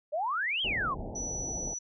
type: exponential two-way sweep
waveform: sine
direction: up then down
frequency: 566 to 3312 to 986 Hz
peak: -28 dBFS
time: 0.12-0.95 s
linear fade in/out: 20 ms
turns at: 0.62 s
type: low-pass noise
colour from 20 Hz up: pink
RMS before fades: -39 dBFS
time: 0.64-1.74 s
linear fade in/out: 5 ms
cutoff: 860 Hz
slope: 96 dB/octave
type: tone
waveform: sine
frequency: 5920 Hz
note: F#8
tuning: in tune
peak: -34 dBFS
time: 1.15-1.79 s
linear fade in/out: 10 ms
effects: none